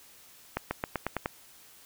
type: accelerating click train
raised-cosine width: 0.5 ms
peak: -14 dBFS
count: 7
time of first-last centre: 0.57-1.259 s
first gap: 140 ms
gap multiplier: 0.92
effects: white hiss -55 dBFS RMS until 1.85 s